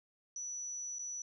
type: tone with dropouts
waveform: sine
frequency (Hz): 5920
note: F#8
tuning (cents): 0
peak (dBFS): -39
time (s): 0.36-1.22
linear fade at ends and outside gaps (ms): 2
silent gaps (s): 0.986-0.992
effects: none